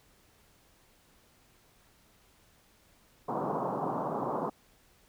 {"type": "band-pass noise", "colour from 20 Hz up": "white", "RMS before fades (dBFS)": -33, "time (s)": [3.28, 4.5], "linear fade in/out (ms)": 10, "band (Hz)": [130, 1100], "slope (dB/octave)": 48, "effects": ["pink hiss -64 dBFS RMS until 5.08 s"]}